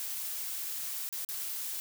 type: noise with dropouts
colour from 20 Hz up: blue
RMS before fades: -37 dBFS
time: 0-1.8 s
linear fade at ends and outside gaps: 0 ms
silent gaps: 1.09-1.126 / 1.248-1.288 s
effects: none